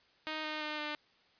5% pulse tone with pitch steps, 311.1 / 307.2 / 303.3 / 299.5 Hz, D#4 / D#4 / D#4 / D4, 0 / -22 / -44 / +34 cents, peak -25 dBFS, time 0.27-0.95 s, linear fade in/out 0 ms, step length 170 ms, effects white hiss -67 dBFS RMS until 1.39 s + resampled to 11025 Hz

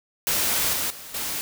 white noise with level steps, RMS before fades -23 / -26 / -40 / -29 dBFS, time 0.27-1.41 s, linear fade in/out 0 ms, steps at 0.73 / 0.9 / 1.14 s, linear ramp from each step 5 ms, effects none

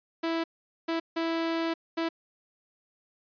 sawtooth tone bursts at uneven times, 329.6 Hz, E4, in tune, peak -23 dBFS, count 4, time 0.23-0.44 / 0.88-1 / 1.16-1.74 / 1.97-2.09 s, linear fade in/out 10 ms, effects resampled to 11025 Hz

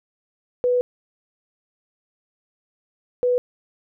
sine tone bursts at uneven times, 493.9 Hz, B4, in tune, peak -16 dBFS, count 2, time 0.64-0.81 / 3.23-3.38 s, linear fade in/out 0 ms, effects none

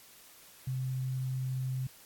sine tone, 130 Hz, C3, 11 cents flat, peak -31 dBFS, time 0.67-1.87 s, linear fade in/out 5 ms, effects white hiss -56 dBFS RMS until 2.05 s + AAC 64 kbps

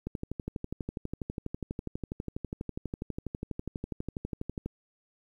click train, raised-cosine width 3 ms, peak -21 dBFS, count 57, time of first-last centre 0.07-4.66 s, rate 12.2 Hz, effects 10-bit

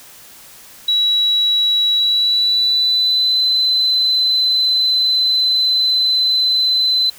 sine tone with pitch glide, 3900 to 4038 Hz, B7 to B7, -23 to +38 cents, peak -12 dBFS, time 0.88-7.1 s, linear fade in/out 5 ms, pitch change +61 cents, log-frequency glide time 1.94-3.42 s, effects white hiss -41 dBFS RMS until 7.18 s

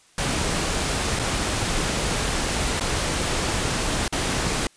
pink noise with dropouts, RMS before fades -24 dBFS, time 0.18-4.67 s, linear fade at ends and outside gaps 2 ms, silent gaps 1.191-1.195 / 2.798-2.808 / 4.08-4.125 s, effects white hiss -56 dBFS RMS until 4.76 s + resampled to 22050 Hz

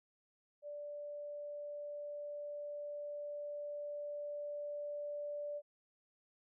sine tone with level ramp, 585 Hz, D5, 7 cents flat, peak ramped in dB -43 to -39 dBFS, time 0.62-5.62 s, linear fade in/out 50 ms, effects none

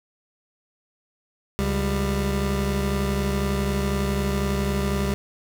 25% pulse tone pair together, 70 / 197.99 Hz, C#2 / G3, +18 / +18 cents, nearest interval octave + tritone, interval 1800 cents, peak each -21 dBFS, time 1.59-5.14 s, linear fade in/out 0 ms, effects none

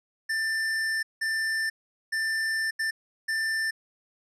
square tone bursts at uneven times, 1781 Hz, A6, 21 cents sharp, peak -26 dBFS, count 5, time 0.29-1.03 / 1.21-1.7 / 2.12-2.71 / 2.79-2.91 / 3.28-3.71 s, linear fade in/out 10 ms, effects low-pass 9000 Hz 12 dB/octave

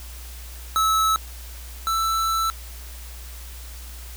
square tone pair in turn, 1300 / 1324.3 Hz, E6 / E6, -24 / +8 cents, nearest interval unison, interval 32 cents, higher second, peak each -18 / -21 dBFS, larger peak first, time 0.76-1.16 / 1.87-2.5 s, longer second, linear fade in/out 0 ms, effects added 60 Hz sine -36 dBFS peak until 4.16 s + white hiss -43 dBFS RMS until 4.16 s

